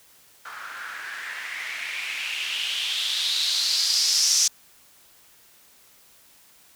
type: noise with low-pass filter sweep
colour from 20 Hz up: violet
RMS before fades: -26 dBFS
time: 0.45-4.48 s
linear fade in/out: 5 ms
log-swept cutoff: 1300 to 5900 Hz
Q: 4.5
effects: white hiss -55 dBFS RMS until 6.75 s